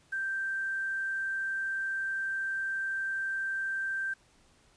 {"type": "tone with quantisation", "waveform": "sine", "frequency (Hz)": 1568, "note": "G6", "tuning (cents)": 0, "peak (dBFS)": -30, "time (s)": [0.12, 4.14], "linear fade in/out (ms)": 10, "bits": 9, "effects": ["pink hiss -64 dBFS RMS until 4.76 s", "resampled to 22050 Hz"]}